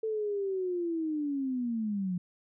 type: linear sweep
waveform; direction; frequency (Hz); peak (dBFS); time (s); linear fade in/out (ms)
sine; down; 445.3 to 174.61; -29; 0.03-2.18; 5
effects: none